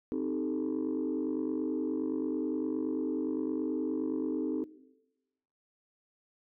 sine chord, A half-diminished seventh, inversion first, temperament equal, 261.6 / 311.1 / 392 / 440 Hz, C4 / Eb4 / G4 / A4, 0 / 0 / 0 / 0 cents, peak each -33 / -33 / -38 / -37 dBFS, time 0.12-4.64 s, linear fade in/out 0 ms, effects noise-tail reverb RT60 1.0 s tail -18 dB re dry + tanh soft clip ceiling -24 dBFS

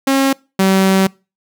sawtooth tone pair in turn, 270.9 / 191.46 Hz, C#4 / G3, -40 / -41 cents, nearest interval tritone, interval 601 cents, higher first, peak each -7 / -6 dBFS, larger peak second, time 0.07-0.33 / 0.59-1.07 s, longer second, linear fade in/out 5 ms, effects noise-tail reverb RT60 0.3 s tail -25 dB re dry

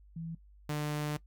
sine / sawtooth tone pair in turn, 164.81 / 149.37 Hz, E3 / D3, 0 / +30 cents, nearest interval major second, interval 170 cents, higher first, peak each -37 / -28 dBFS, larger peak second, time 0.16-0.35 / 0.69-1.17 s, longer second, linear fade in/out 5 ms, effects noise-tail reverb RT60 0.1 s tail -19 dB re dry + added 50 Hz sine -55 dBFS peak until 1.26 s

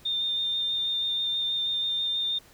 sine tone with vibrato, 3622 Hz, A7, 49 cents sharp, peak -25 dBFS, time 0.05-2.39 s, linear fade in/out 10 ms, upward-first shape sine, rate 6.2 Hz, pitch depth 13 cents each way, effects pink hiss -55 dBFS RMS until 2.53 s

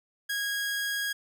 sawtooth tone, 1644 Hz, G#6, 18 cents flat, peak -25 dBFS, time 0.29-1.13 s, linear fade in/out 10 ms, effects none

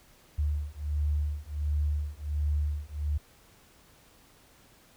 sine beating tone pair, 73.42 / 74.82 Hz, D2 / D2, 0 / +33 cents, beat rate 1.4 Hz, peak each -30 dBFS, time 0.38-3.18 s, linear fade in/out 10 ms, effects pink hiss -59 dBFS RMS until 4.96 s

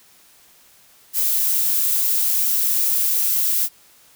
violet noise, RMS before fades -19 dBFS, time 1.13-3.69 s, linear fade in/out 50 ms, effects white hiss -52 dBFS RMS until 4.15 s

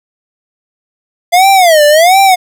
square tone with vibrato, 680 Hz, F5, 46 cents flat, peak -4 dBFS, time 1.32-2.36 s, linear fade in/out 20 ms, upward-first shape sine, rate 1.4 Hz, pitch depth 250 cents each way, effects none

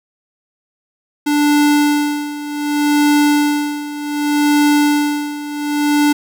square tone with tremolo, 293.7 Hz, D4, in tune, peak -10 dBFS, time 1.26-6.13 s, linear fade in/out 10 ms, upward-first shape sine, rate 0.66 Hz, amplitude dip 80%, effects none

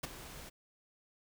pink noise with ADSR envelope, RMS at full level -35 dBFS, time 0.03-0.5 s, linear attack 10 ms, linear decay 17 ms, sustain -14 dB, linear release 18 ms, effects none

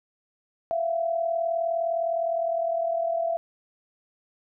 sine tone pair together, 667.3 / 707 Hz, E5 / F5, +21 / +21 cents, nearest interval minor second, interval 100 cents, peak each -24 / -31 dBFS, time 0.71-3.37 s, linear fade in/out 0 ms, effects none

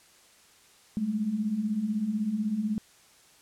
sine beating tone pair, 200 / 216 Hz, G3 / A3, +35 / -32 cents, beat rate 16 Hz, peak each -33 / -27 dBFS, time 0.97-2.78 s, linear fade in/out 0 ms, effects white hiss -58 dBFS RMS until 3.41 s + low-pass 10000 Hz 12 dB/octave

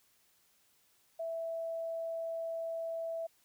sine tone, 659.3 Hz, E5, in tune, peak -35 dBFS, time 1.19-3.27 s, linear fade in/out 10 ms, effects white hiss -70 dBFS RMS until 3.44 s

